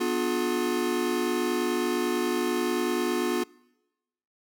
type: chord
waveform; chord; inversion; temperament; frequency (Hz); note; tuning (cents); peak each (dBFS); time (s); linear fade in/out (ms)
square; B diminished seventh; none; just; 246.9 / 296.3 / 355.6 / 426.7; B3 / D4 / F4 / Ab4; 0 / +15 / +31 / +47; -31 / -34 / -28 / -34; 0-3.44; 10
effects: noise-tail reverb RT60 1.0 s tail -25 dB re dry